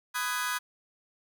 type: chord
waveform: sawtooth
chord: G# minor seventh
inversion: first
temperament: just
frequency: 996.7 / 1245.9 / 1495.1 / 1661.2 Hz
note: B5 / D#6 / F#6 / G#6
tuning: +16 / +2 / +18 / 0 cents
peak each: -31 dBFS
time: 0.14-0.59 s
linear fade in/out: 20 ms
effects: none